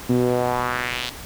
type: tone with band-pass filter sweep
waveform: sawtooth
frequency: 123.47 Hz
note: B2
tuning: in tune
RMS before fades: -22 dBFS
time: 0.09-1.1 s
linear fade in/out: 10 ms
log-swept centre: 260 to 3900 Hz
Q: 2.1
effects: pink hiss -37 dBFS RMS until 1.25 s